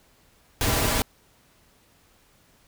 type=noise with comb filter; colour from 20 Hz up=pink; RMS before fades=-23 dBFS; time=0.61-1.02 s; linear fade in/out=0 ms; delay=5.5 ms; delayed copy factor=-0.5; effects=pink hiss -60 dBFS RMS until 2.67 s